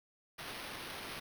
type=noise with sample-and-hold; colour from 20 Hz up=violet; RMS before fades=-45 dBFS; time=0.38-1.2 s; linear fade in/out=10 ms; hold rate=7350 Hz; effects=none